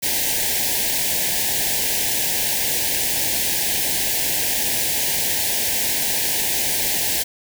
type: band-stop noise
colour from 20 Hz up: white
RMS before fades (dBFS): -21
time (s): 0.02-7.24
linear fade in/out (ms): 20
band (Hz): 940 to 1600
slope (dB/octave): 96
effects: none